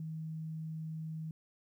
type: tone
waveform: sine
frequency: 158.8 Hz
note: D#3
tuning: 36 cents sharp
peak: -38 dBFS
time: 0-1.31 s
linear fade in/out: 2 ms
effects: 12-bit